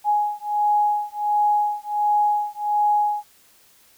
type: beating tone pair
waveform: sine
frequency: 833 / 834.4 Hz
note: G#5 / G#5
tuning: +5 / +8 cents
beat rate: 1.4 Hz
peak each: -21 dBFS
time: 0.04-3.24 s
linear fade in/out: 50 ms
effects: white hiss -55 dBFS RMS until 3.97 s